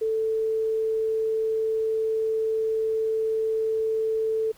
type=tone; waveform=sine; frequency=441.7 Hz; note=A4; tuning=7 cents sharp; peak=-22 dBFS; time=0.01-4.52 s; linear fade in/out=10 ms; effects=pink hiss -55 dBFS RMS until 4.57 s